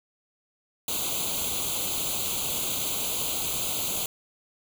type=noise with comb filter; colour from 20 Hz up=white; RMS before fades=-29 dBFS; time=0.88-4.06 s; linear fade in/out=2 ms; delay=0.28 ms; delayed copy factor=+0.95; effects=none